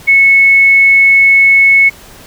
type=tone; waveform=sine; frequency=2200 Hz; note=C#7; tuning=14 cents flat; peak=-3 dBFS; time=0.07-1.9 s; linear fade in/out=20 ms; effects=pink hiss -36 dBFS RMS until 2.26 s